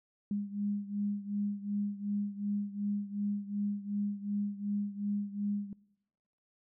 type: beating tone pair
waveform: sine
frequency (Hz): 203.2 / 205.9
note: G#3 / G#3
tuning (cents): -38 / -15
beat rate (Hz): 2.7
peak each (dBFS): -34 / -37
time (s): 0.31-5.73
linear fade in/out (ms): 2
effects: noise-tail reverb RT60 1.0 s tail -24 dB re dry